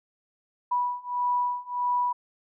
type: beating tone pair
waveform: sine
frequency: 980 / 981.6 Hz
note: B5 / B5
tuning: -14 / -11 cents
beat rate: 1.6 Hz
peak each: -28 / -27 dBFS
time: 0.71-2.13 s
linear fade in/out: 10 ms
effects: none